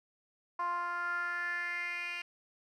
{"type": "tone with band-pass filter sweep", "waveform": "10% pulse", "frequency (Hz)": 349.2, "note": "F4", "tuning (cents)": 0, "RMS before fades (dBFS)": -36, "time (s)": [0.59, 2.22], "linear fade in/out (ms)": 5, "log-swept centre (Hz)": [1000, 2700], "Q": 5.2, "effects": []}